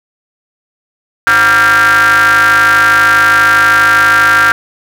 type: ring-modulated tone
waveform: square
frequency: 108.3 Hz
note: A2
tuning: 27 cents flat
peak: -3 dBFS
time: 1.27-4.52 s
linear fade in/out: 0 ms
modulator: 1490 Hz
effects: none